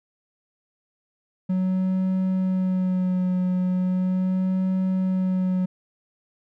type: tone with vibrato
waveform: triangle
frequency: 185 Hz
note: F#3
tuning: in tune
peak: -18 dBFS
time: 1.49-5.66 s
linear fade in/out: 10 ms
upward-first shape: sine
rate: 0.38 Hz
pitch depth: 23 cents each way
effects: none

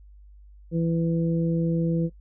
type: harmonic tone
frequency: 166.2 Hz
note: E3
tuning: 15 cents sharp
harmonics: 1 / 2 / 3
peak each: -22 / -29 / -31 dBFS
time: 0.71-2.1 s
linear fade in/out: 50 ms
effects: noise-tail reverb RT60 0.1 s tail -21 dB re dry + added 50 Hz sine -46 dBFS peak until 2.2 s

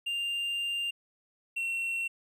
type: tone pair in turn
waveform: triangle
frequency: 2794 / 2721 Hz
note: F7 / F7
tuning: 0 / -46 cents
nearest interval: unison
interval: 46 cents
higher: first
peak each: -28 dBFS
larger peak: neither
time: 0.06-0.91 / 1.56-2.08 s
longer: first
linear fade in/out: 10 ms
effects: none

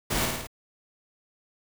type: noise with echo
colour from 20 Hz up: pink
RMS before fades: -27 dBFS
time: 0.1-0.26 s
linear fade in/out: 10 ms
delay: 53 ms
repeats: 4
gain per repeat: -3 dB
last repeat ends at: 0.472 s
effects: none

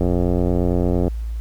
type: click train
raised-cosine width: 2 ms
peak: -7 dBFS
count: 96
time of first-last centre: 0.01-1.08 s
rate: 88.8 Hz
effects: added 56 Hz sine -23 dBFS peak until 1.4 s + pink hiss -52 dBFS RMS until 1.4 s

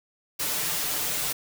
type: noise with comb filter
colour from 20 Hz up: white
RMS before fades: -28 dBFS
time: 0.39-1.33 s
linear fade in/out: 10 ms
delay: 6.7 ms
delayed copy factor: +0.75
effects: none

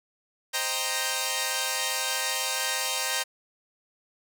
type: chord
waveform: 5% pulse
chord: C minor seventh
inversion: none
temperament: equal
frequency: 523.3 / 622.3 / 784 / 932.3 Hz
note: C5 / Eb5 / G5 / Bb5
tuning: 0 / 0 / 0 / 0 cents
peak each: -21 / -23 / -21 / -18 dBFS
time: 0.53-3.24 s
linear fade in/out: 20 ms
effects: none

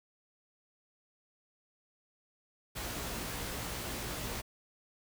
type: noise with comb filter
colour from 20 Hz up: pink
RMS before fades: -39 dBFS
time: 2.75-4.42 s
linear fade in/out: 20 ms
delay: 17 ms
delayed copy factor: +0.7
effects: none

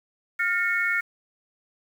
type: tone cluster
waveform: sine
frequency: 1410 / 1818 / 2199 Hz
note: F6 / A#6 / C#7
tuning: +16 / -44 / -14 cents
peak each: -26 dBFS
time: 0.39-1.01 s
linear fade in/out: 10 ms
effects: 8-bit

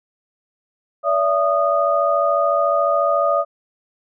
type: tone cluster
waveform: sine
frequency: 573 / 667 / 1232 Hz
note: D5 / E5 / D#6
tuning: -43 / +20 / -17 cents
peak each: -19 dBFS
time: 1.03-3.45 s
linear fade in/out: 50 ms
effects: none

